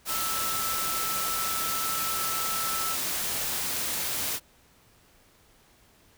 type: tone in noise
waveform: sine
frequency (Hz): 1318.5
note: E6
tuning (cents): 0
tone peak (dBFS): -32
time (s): 0.07-2.97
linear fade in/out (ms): 50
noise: white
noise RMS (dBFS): -30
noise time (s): 0.05-4.4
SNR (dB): -5
effects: pink hiss -60 dBFS RMS until 6.17 s